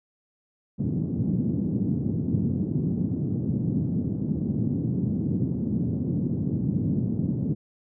white band-pass noise, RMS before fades -26 dBFS, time 0.78-7.55 s, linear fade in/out 20 ms, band 100 to 250 Hz, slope 24 dB/octave, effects none

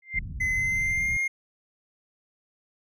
sine tone with exponential growth, 2093 Hz, C7, in tune, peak -20 dBFS, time 0.02-0.19 s, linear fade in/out 5 ms, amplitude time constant 36 ms
pink low-pass noise, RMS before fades -35 dBFS, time 0.14-1.17 s, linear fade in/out 5 ms, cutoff 160 Hz, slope 24 dB/octave
triangle tone with pitch glide, 2040 to 2129 Hz, C7 to C7, -44 to +30 cents, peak -22 dBFS, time 0.4-1.28 s, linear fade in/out 10 ms, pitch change +74 cents, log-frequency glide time 0.5-1.16 s
effects none

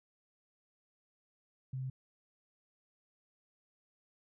sine tone, 130.81 Hz, C3, in tune, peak -36 dBFS, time 1.73-1.9 s, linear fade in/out 5 ms, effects none

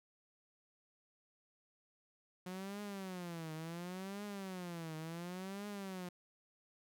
sawtooth tone with vibrato, 180.1 Hz, F#3, 46 cents flat, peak -39 dBFS, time 2.46-6.09 s, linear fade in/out 5 ms, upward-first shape triangle, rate 0.7 Hz, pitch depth 250 cents each way, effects none

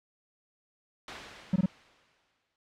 white noise with exponential decay, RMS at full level -35 dBFS, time 1.08-2.56 s, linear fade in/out 1 ms, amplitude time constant 320 ms
triangle tone bursts, 186.2 Hz, F#3, 11 cents sharp, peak -19 dBFS, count 3, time 1.53-1.66 s, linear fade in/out 5 ms, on 30 ms, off 20 ms
effects low-pass 3000 Hz 12 dB/octave

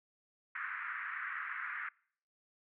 white band-pass noise, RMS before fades -41 dBFS, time 0.55-1.89 s, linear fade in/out 5 ms, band 1200 to 2000 Hz, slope 48 dB/octave, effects noise-tail reverb RT60 0.6 s tail -26 dB re dry

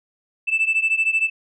sine beating tone pair, 2637 / 2650 Hz, E7 / E7, 0 / +9 cents, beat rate 13 Hz, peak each -18 / -20 dBFS, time 0.47-1.3 s, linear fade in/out 20 ms, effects tanh soft clip ceiling -12 dBFS

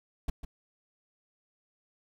brown noise with echo, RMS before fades -28 dBFS, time 0.28-0.3 s, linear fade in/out 5 ms, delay 150 ms, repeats 1, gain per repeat -10 dB, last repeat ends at 0.45 s, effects none

